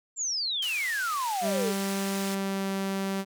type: exponential sweep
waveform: sine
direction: down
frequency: 7459 to 392.7 Hz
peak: -27 dBFS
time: 0.16-1.74 s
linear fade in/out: 50 ms
type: band-pass noise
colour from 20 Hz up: white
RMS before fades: -39 dBFS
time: 0.62-2.35 s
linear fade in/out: 5 ms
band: 1400 to 9800 Hz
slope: 12 dB/octave
type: tone with pitch glide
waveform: sawtooth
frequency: 196 to 194.31 Hz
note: G3 to G3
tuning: 0 to -15 cents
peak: -24 dBFS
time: 1.41-3.25 s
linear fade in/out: 50 ms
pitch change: -15 cents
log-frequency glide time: 2.11-2.7 s
effects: none